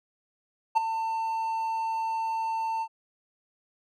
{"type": "tone with ADSR envelope", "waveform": "triangle", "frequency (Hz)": 897, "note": "A5", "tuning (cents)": 33, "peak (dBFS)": -14, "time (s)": [0.75, 2.88], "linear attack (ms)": 22, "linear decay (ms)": 12, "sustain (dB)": -11, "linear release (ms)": 63, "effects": []}